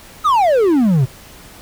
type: exponential sweep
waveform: triangle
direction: down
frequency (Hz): 1318.5 to 120.2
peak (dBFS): -8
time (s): 0.24-1.06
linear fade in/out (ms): 20
effects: pink hiss -40 dBFS RMS until 1.61 s